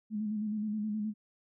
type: tone with vibrato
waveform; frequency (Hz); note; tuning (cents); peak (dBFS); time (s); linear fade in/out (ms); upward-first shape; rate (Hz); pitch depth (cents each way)
sine; 212.5; G#3; +40; -31; 0.1-1.14; 50; square; 9.5; 37
effects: none